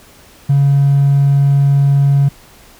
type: tone with hard clipping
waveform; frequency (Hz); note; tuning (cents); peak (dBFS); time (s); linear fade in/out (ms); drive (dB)
triangle; 140; C#3; +18; -8; 0.49-2.29; 10; 4
effects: pink hiss -43 dBFS RMS until 2.79 s